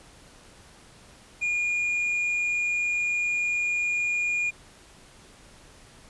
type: tone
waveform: triangle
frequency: 2429 Hz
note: D#7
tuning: 42 cents flat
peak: -22 dBFS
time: 1.41-4.51 s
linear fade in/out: 20 ms
effects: pink hiss -52 dBFS RMS until 6.09 s + resampled to 24000 Hz